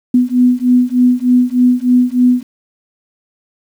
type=beating tone pair; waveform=sine; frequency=246.9 / 250.2 Hz; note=B3 / B3; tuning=0 / +23 cents; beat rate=3.3 Hz; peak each=-11 dBFS; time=0.14-2.43 s; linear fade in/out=5 ms; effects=7-bit